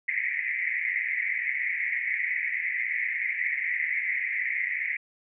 white band-pass noise, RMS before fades -29 dBFS, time 0.08-4.97 s, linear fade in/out 5 ms, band 1900 to 2200 Hz, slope 96 dB/octave, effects none

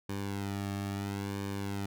sawtooth tone with flanger, 99.5 Hz, G2, 26 cents sharp, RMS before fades -36 dBFS, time 0.09-1.86 s, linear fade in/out 5 ms, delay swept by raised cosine 1.5 to 2.02 ms, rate 0.74 Hz, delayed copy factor -0.85, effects none

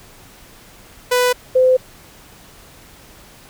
sawtooth / sine tone pair in turn, 495.9 / 512.8 Hz, B4 / C5, +7 / -35 cents, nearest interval minor second, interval 58 cents, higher second, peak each -9 dBFS, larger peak neither, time 1.11-1.33 / 1.55-1.77 s, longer neither, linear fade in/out 10 ms, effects pink hiss -44 dBFS RMS until 3.49 s

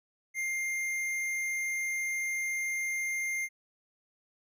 sine tone with tanh clipping, 2109 Hz, C7, 13 cents sharp, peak -32 dBFS, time 0.34-3.49 s, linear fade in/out 50 ms, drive 14 dB, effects none

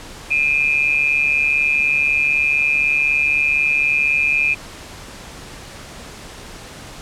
sine tone pair together, 2417 / 2561 Hz, D7 / D#7, +49 / +49 cents, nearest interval minor second, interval 100 cents, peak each -16 / -18 dBFS, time 0.3-4.55 s, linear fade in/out 20 ms, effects pink hiss -36 dBFS RMS until 7.01 s + low-pass 9000 Hz 12 dB/octave

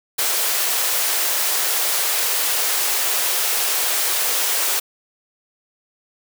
white high-pass noise, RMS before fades -20 dBFS, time 0.18-4.8 s, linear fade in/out 10 ms, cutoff 400 Hz, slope 24 dB/octave, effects none

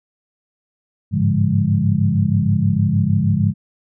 sine tone cluster, 99.8 / 106.2 / 141.8 / 171.4 / 204.5 Hz, G2 / G#2 / C#3 / F3 / G#3, +32 / +39 / +40 / -32 / -26 cents, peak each -20 dBFS, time 1.11-3.54 s, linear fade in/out 50 ms, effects none

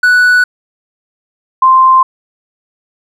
triangle / sine tone pair in turn, 1480 / 1044.9 Hz, F#6 / C6, 0 / -3 cents, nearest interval tritone, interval 603 cents, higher first, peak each -3 dBFS, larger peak neither, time 0.03-0.44 / 1.62-2.03 s, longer neither, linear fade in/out 5 ms, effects none

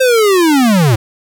square linear sweep, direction down, 529 to 102.6 Hz, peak -8 dBFS, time 0-0.96 s, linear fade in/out 10 ms, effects none

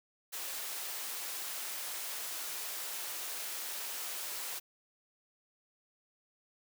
white high-pass noise, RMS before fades -40 dBFS, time 0.32-4.6 s, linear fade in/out 20 ms, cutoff 450 Hz, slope 12 dB/octave, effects none

